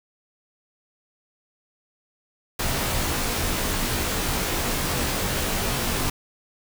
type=noise with comb filter; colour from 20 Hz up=pink; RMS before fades=-25 dBFS; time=2.59-6.1 s; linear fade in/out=5 ms; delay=19 ms; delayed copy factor=-0.85; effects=none